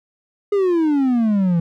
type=exponential sweep; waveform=triangle; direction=down; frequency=415.3 to 164.81 Hz; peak=-12 dBFS; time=0.52-1.6 s; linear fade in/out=5 ms; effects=none